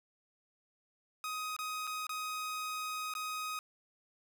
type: tone with dropouts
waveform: sawtooth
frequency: 1255 Hz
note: D#6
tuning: 15 cents sharp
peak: -33 dBFS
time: 1.24-3.59 s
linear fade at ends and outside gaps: 1 ms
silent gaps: 1.565-1.589 / 1.87-1.874 / 2.068-2.093 / 3.138-3.151 s
effects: none